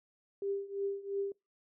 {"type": "tone with tremolo", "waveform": "sine", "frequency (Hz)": 397.2, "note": "G4", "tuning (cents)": 23, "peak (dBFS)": -30, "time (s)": [0.42, 1.32], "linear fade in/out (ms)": 2, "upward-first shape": "triangle", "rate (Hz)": 2.9, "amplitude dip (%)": 90, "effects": ["noise-tail reverb RT60 0.2 s tail -24 dB re dry"]}